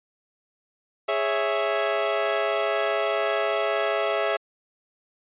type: chord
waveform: sawtooth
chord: C# minor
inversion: second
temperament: equal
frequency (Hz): 415.3 / 554.4 / 659.3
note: G#4 / C#5 / E5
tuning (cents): 0 / 0 / 0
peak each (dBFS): -24 / -24 / -21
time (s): 1.08-4.37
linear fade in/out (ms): 10
effects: resampled to 8000 Hz